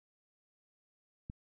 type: click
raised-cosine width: 5 ms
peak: -30 dBFS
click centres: 1.299 s
effects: none